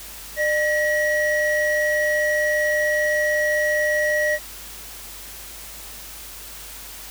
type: tone pair together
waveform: triangle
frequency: 602.6 / 1913 Hz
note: D5 / A#6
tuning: +44 / +44 cents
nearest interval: octave + minor sixth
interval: 2000 cents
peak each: -19 dBFS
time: 0.36-4.39 s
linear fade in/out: 50 ms
effects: added 50 Hz sine -45 dBFS peak until 7.1 s + white hiss -38 dBFS RMS until 7.1 s